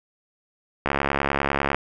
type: click train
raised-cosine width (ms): 0.5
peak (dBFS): -6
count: 63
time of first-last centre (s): 0.86-1.746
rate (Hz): 70
effects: none